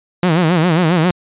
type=tone with vibrato; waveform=sawtooth; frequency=168.9 Hz; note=E3; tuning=42 cents sharp; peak=-7 dBFS; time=0.23-1.11 s; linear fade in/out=2 ms; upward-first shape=sine; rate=7.4 Hz; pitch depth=150 cents each way; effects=resampled to 8000 Hz